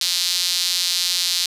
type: tone with high-pass filter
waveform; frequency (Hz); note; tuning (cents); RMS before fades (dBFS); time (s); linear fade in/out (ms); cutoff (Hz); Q
sawtooth; 177.3; F3; +26; -21; 0.01-1.46; 2; 4200; 3
effects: resampled to 32000 Hz + 7-bit

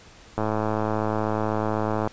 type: click train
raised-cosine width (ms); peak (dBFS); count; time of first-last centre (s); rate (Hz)
1; -11; 184; 0.38-2.074; 108
effects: pink hiss -49 dBFS RMS until 2.12 s + resampled to 16000 Hz

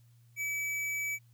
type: tone with hard clipping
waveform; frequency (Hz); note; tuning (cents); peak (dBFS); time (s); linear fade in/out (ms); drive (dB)
sine; 2292; D7; -43; -33; 0.36-1.19; 50; 18
effects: added 118 Hz sine -58 dBFS peak until 1.33 s + white hiss -73 dBFS RMS until 1.33 s

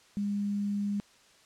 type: tone with quantisation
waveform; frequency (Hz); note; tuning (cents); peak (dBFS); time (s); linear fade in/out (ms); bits
sine; 203.2; G#3; -38; -28; 0.17-1; 0; 9
effects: white hiss -60 dBFS RMS until 1.45 s + low-pass 7000 Hz 12 dB/octave

